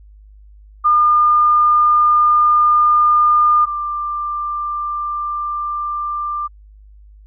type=tone pair in turn; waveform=sine; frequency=1209 / 1187.5 Hz; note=D6 / D6; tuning=+50 / +19 cents; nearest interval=unison; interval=31 cents; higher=first; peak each=-9 / -19 dBFS; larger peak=first; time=0.84-3.66 / 3.66-6.48 s; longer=neither; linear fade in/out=20 ms; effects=added 51 Hz sine -40 dBFS peak until 7.26 s